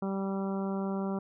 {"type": "harmonic tone", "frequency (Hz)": 194.6, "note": "G3", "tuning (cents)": -12, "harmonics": [1, 2, 3, 4, 5, 6, 7], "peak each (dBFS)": [-31, -37, -41, -43, -45, -47, -48], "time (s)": [0.02, 1.19], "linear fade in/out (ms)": 5, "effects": []}